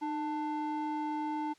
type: ring-modulated tone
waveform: triangle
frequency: 595 Hz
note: D5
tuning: 22 cents sharp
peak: -27 dBFS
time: 0.01-1.54 s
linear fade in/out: 20 ms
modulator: 289 Hz
effects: white hiss -64 dBFS RMS until 1.58 s + low-pass 6000 Hz 12 dB/octave